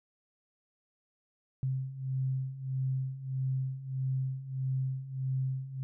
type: beating tone pair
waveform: sine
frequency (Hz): 130.81 / 132.41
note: C3 / C3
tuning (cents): 0 / +21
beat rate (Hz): 1.6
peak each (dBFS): -36 / -32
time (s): 1.63-5.83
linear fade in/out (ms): 0
effects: none